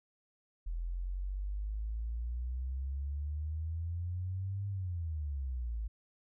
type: exponential two-way sweep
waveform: sine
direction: up then down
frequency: 41.2 to 100.7 to 52.5 Hz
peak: -34 dBFS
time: 0.66-5.88 s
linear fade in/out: 10 ms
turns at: 4.68 s
effects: none